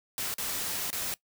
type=noise with dropouts; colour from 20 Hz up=white; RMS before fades=-33 dBFS; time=0.18-1.14 s; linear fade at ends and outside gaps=0 ms; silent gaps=0.34-0.383 / 0.903-0.929 s; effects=noise-tail reverb RT60 0.1 s tail -20 dB re dry